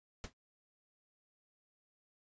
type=noise with exponential decay; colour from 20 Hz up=pink; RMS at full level=-40 dBFS; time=0.24-0.33 s; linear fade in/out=0 ms; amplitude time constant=19 ms; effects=noise-tail reverb RT60 0.1 s tail -20 dB re dry + resampled to 16000 Hz